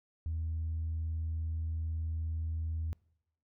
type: tone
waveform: sine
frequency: 80.6 Hz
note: E2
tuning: 38 cents flat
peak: -31 dBFS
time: 0.26-2.93 s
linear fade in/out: 0 ms
effects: noise-tail reverb RT60 0.8 s tail -26 dB re dry + tanh soft clip ceiling -29 dBFS